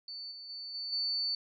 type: tone with level steps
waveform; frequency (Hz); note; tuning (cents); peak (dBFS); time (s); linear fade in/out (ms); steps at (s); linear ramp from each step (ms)
sine; 4500; C#8; +25; -40 / -44 / -40 / -36 / -30; 0.08-1.35; 2; 0.31 / 0.49 / 0.74 / 0.92; 10
effects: none